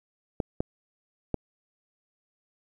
clicks, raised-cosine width 2 ms, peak -13 dBFS, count 3, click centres 0.402 / 0.605 / 1.343 s, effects 9-bit

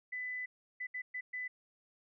sine tone bursts at uneven times, 2000 Hz, B6, 21 cents sharp, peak -37 dBFS, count 5, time 0.12-0.46 / 0.8-0.87 / 0.94-1.02 / 1.14-1.21 / 1.33-1.48 s, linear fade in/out 10 ms, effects none

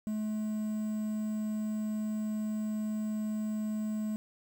triangle tone with quantisation, 214.7 Hz, A3, 42 cents flat, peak -29 dBFS, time 0.07-4.16 s, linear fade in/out 0 ms, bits 9, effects none

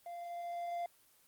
triangle tone with level ramp, 693 Hz, F5, 14 cents flat, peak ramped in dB -41 to -33 dBFS, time 0.06-0.86 s, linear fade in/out 2 ms, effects white hiss -67 dBFS RMS until 1.27 s + Opus 24 kbps

